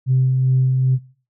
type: tone with tremolo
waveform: sine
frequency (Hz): 130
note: C3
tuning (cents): -11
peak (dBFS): -11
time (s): 0.06-0.99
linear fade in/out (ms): 50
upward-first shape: sine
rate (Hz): 2.5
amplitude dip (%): 30
effects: noise-tail reverb RT60 0.4 s tail -19 dB re dry + tanh soft clip ceiling -8 dBFS